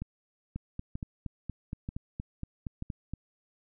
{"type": "two click trains", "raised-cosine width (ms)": 5, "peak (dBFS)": [-23, -23], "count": [4, 12], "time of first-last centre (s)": [[0.02, 2.824], [0.56, 3.136]], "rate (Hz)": [1.07, 4.27], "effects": []}